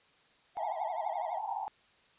triangle tone with vibrato, 680 Hz, F5, 46 cents flat, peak -35 dBFS, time 0.55-1.4 s, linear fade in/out 50 ms, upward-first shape sine, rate 12 Hz, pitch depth 130 cents each way
pink band-pass noise, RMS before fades -37 dBFS, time 0.57-1.68 s, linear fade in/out 0 ms, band 770 to 900 Hz, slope 96 dB/octave
effects white hiss -65 dBFS RMS until 2.18 s + resampled to 8000 Hz

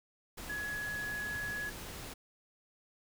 sine tone in noise, 1684 Hz, G#6, 24 cents sharp, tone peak -36 dBFS, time 0.49-1.7 s, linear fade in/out 10 ms, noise pink, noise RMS -45 dBFS, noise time 0.37-2.14 s, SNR +6 dB, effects none

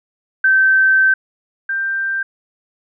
sine tone pair in turn, 1548 / 1575.1 Hz, G6 / G6, -22 / +8 cents, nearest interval unison, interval 30 cents, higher second, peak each -9 / -17 dBFS, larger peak first, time 0.44-1.14 / 1.69-2.23 s, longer first, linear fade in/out 5 ms, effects none

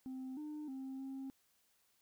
sine tone with pitch steps, 260.3 / 301.7 / 265.4 / 268 Hz, C4 / D4 / C4 / C4, -9 / +47 / +25 / +42 cents, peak -40 dBFS, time 0.06-1.3 s, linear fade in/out 0 ms, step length 310 ms, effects tanh soft clip ceiling -41 dBFS + white hiss -75 dBFS RMS until 2.01 s

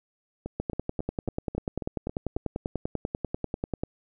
two click trains, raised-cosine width 2 ms, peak -15 / -20 dBFS, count 34 / 8, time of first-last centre 0.6-3.835 / 0.46-2.367 s, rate 10.2 / 3.67 Hz, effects none

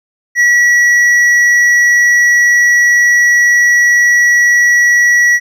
sine tone with hard clipping, 1933 Hz, B6, 38 cents flat, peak -7 dBFS, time 0.35-5.4 s, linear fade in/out 50 ms, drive 5 dB, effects none

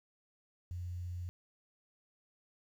sine tone with quantisation, 88.5 Hz, F2, 23 cents sharp, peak -38 dBFS, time 0.71-1.29 s, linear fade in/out 0 ms, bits 11, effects none

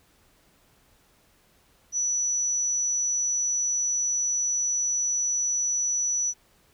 sine tone, 5920 Hz, F#8, in tune, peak -23 dBFS, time 1.92-6.34 s, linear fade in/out 50 ms, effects pink hiss -62 dBFS RMS until 6.73 s

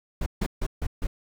brown noise bursts, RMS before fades -26 dBFS, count 5, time 0.21-1.07 s, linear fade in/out 5 ms, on 52 ms, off 150 ms, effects none

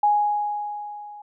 sine tone with level ramp, 830.6 Hz, G#5, in tune, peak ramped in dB -14 to -38 dBFS, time 0.03-1.22 s, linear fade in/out 5 ms, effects none

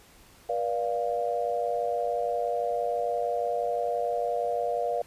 sine chord, B diminished, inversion none, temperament equal with one note detuned, 481.2 / 587.3 / 698.5 Hz, B4 / D5 / F5, -45 / 0 / 0 cents, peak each -30 / -31 / -29 dBFS, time 0.49-5.02 s, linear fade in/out 5 ms, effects pink hiss -55 dBFS RMS until 5.06 s + resampled to 32000 Hz

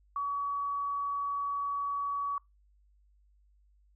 sine tone, 1133 Hz, C#6, 37 cents sharp, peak -30 dBFS, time 0.16-2.38 s, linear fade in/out 2 ms, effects noise-tail reverb RT60 0.2 s tail -25 dB re dry + added 50 Hz sine -62 dBFS peak until 3.95 s

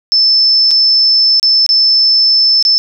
sine tone with dropouts, 5274 Hz, E8, in tune, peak -6 dBFS, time 0.12-2.78 s, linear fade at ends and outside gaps 0 ms, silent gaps 0.708-0.713 / 1.397-1.429 / 1.664-1.691 / 2.626-2.651 s, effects none

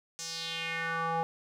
square tone with band-pass filter sweep, 165.1 Hz, E3, 3 cents sharp, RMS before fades -34 dBFS, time 0.19-1.23 s, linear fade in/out 0 ms, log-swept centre 6500 to 780 Hz, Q 3, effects none

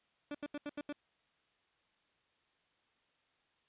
30% pulse tone bursts, 291.8 Hz, D4, 11 cents flat, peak -36 dBFS, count 6, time 0.31-0.926 s, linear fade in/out 2 ms, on 36 ms, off 80 ms, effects white hiss -75 dBFS RMS until 3.68 s + resampled to 8000 Hz

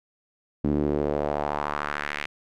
sawtooth tone with band-pass filter sweep, 73.42 Hz, D2, in tune, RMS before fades -27 dBFS, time 0.64-2.26 s, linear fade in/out 5 ms, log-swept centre 260 to 2300 Hz, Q 2.2, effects none

